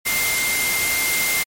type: tone in noise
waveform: sine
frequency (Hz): 2100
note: C7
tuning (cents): +6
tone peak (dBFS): -21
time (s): 0.05-1.44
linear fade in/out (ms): 20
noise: white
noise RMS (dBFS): -22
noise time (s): 0.05-1.44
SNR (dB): -2
effects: MP3 64 kbps